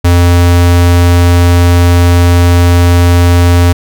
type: tone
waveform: square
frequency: 87.31 Hz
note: F2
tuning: in tune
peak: -4 dBFS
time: 0.04-3.73 s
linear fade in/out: 10 ms
effects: none